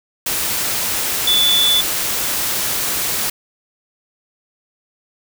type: tone in noise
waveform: sine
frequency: 3472 Hz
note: A7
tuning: 24 cents flat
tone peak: -12 dBFS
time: 1.27-1.81 s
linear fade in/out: 5 ms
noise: white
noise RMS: -20 dBFS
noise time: 0.26-3.3 s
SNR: +5 dB
effects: none